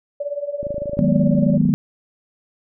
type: tone with tremolo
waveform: sine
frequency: 576 Hz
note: D5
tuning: 34 cents flat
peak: -19 dBFS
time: 0.2-1.58 s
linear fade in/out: 5 ms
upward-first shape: triangle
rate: 18 Hz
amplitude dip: 90%
type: click train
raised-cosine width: 3 ms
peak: -19 dBFS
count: 29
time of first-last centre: 0.63-1.691 s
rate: 26.4 Hz
type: chord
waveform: sine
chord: G# minor seventh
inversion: second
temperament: equal with one note detuned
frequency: 155.56 / 185 / 207.7 / 243.4 Hz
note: D#3 / F#3 / G#3 / B3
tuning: 0 / 0 / 0 / -25 cents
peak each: -19 dBFS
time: 0.99-1.74 s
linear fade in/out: 0 ms
effects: none